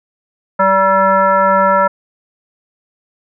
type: tone with frequency modulation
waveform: sine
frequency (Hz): 961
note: B5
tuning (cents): -48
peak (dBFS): -8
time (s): 0.59-1.88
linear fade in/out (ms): 10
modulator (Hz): 384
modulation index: 1.4
effects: none